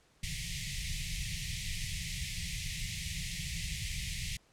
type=band-stop noise; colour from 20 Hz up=pink; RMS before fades=-37 dBFS; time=0.23-4.37 s; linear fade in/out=5 ms; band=180 to 1900 Hz; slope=96 dB/octave; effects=pink hiss -67 dBFS RMS until 4.52 s + low-pass 9000 Hz 12 dB/octave